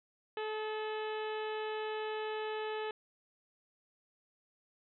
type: harmonic tone with a mistuned harmonic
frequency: 432.2 Hz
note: A4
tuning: 31 cents flat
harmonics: 1 / 2 / 3 / 4 / 5 / 6 / 7 / 8 / 9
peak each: -37 / -42 / -48 / -47 / -54 / -50 / -51 / -56 / -58 dBFS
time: 0.37-2.91 s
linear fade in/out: 2 ms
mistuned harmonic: 3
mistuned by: -23 cents
effects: none